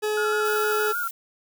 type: tone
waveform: 40% pulse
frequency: 425.1 Hz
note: G#4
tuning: 40 cents sharp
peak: -22 dBFS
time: 0.02-0.93 s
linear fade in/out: 20 ms
type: tone with vibrato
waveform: sine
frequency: 1400 Hz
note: F6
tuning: 4 cents sharp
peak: -25 dBFS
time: 0.17-1.08 s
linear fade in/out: 5 ms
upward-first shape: square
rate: 6.4 Hz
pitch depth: 41 cents each way
type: noise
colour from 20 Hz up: violet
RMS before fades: -35 dBFS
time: 0.45-1.11 s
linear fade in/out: 5 ms
effects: none